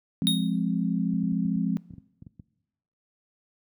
sine chord, F minor, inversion none, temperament equal, 174.61 / 207.7 / 261.6 Hz, F3 / Ab3 / C4, 0 / 0 / 0 cents, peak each -26 / -27 / -29 dBFS, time 0.22-1.77 s, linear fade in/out 0 ms
square tone with exponential decay, 3729 Hz, A#7, in tune, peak -19 dBFS, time 0.27-0.57 s, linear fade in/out 0 ms, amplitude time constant 64 ms
clicks, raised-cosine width 5 ms, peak -29 dBFS, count 11, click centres 1.137 / 1.233 / 1.322 / 1.453 / 1.56 / 1.907 / 1.937 / 1.982 / 2.223 / 2.267 / 2.397 s
effects noise-tail reverb RT60 1.0 s tail -21 dB re dry + high-pass 100 Hz 12 dB/octave

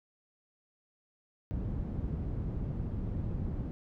white low-pass noise, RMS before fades -35 dBFS, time 1.51-3.71 s, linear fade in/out 0 ms, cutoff 140 Hz, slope 12 dB/octave, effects none

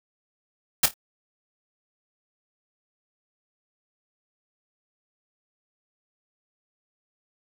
white noise with echo, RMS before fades -17 dBFS, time 0.83-0.86 s, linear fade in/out 5 ms, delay 27 ms, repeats 3, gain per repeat -12 dB, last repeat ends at 0.941 s, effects none

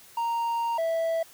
triangle tone pair in turn, 930 / 657.6 Hz, A#5 / E5, -4 / -4 cents, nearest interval tritone, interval 600 cents, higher first, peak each -23 / -22 dBFS, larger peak second, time 0.17-0.78 / 0.78-1.23 s, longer first, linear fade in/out 5 ms, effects white hiss -52 dBFS RMS until 1.33 s

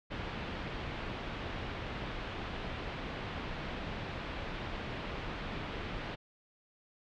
pink low-pass noise, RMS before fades -40 dBFS, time 0.1-6.16 s, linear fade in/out 20 ms, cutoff 3500 Hz, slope 24 dB/octave, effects none

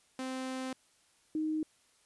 sawtooth / sine tone pair in turn, 260 / 311.5 Hz, C4 / D#4, -11 / +2 cents, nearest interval minor third, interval 313 cents, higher second, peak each -32 / -30 dBFS, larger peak second, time 0.19-0.73 / 1.35-1.63 s, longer first, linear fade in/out 2 ms, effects white hiss -68 dBFS RMS until 2.05 s + resampled to 24000 Hz

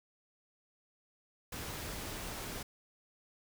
pink noise, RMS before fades -42 dBFS, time 1.52-2.63 s, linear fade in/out 5 ms, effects none

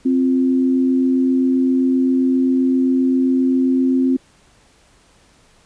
sine tone pair together, 261.6 / 349.2 Hz, C4 / F4, 0 / 0 cents, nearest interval perfect fourth, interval 500 cents, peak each -13 / -23 dBFS, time 0.05-4.17 s, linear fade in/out 10 ms, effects pink hiss -53 dBFS RMS until 5.65 s + resampled to 22050 Hz

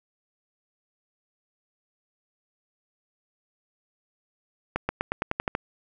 accelerating click train, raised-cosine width 0.5 ms, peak -10 dBFS, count 9, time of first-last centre 4.76-5.551 s, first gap 130 ms, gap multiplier 0.92, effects none

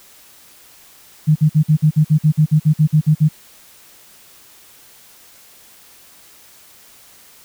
sine tone bursts, 153.6 Hz, D#3, 22 cents flat, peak -8 dBFS, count 15, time 1.27-3.289 s, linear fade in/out 20 ms, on 87 ms, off 51 ms, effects white hiss -46 dBFS RMS until 7.44 s

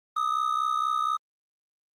triangle ring-modulated tone, 1244.5 Hz, D#6, in tune, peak -19 dBFS, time 0.16-1.17 s, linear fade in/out 10 ms, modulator 32.1 Hz, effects Opus 32 kbps

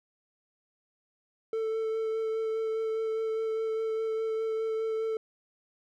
triangle tone with vibrato, 443.5 Hz, A4, 14 cents sharp, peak -26 dBFS, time 1.53-5.17 s, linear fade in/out 2 ms, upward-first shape sine, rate 4.9 Hz, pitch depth 12 cents each way, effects none

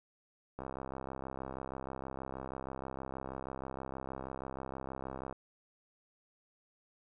click train, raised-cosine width 1 ms, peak -27 dBFS, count 315, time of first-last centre 0.59-5.326 s, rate 66.3 Hz, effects none

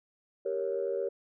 sine chord, G diminished, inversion none, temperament equal, 392 / 466.2 / 554.4 Hz, G4 / Bb4 / Db5, 0 / 0 / 0 cents, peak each -33 dBFS, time 0.45-1.09 s, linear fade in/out 10 ms, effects tanh soft clip ceiling -21 dBFS

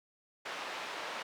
pink band-pass noise, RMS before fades -41 dBFS, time 0.45-1.23 s, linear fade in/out 10 ms, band 650 to 3400 Hz, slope 12 dB/octave, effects none

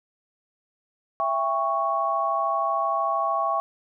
sine chord, C# diminished, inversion first, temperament just, 665.2 / 798.3 / 1108.7 Hz, E5 / G5 / C#6, +16 / +31 / 0 cents, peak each -27 / -28 / -24 dBFS, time 1.2-3.6 s, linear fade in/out 0 ms, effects none

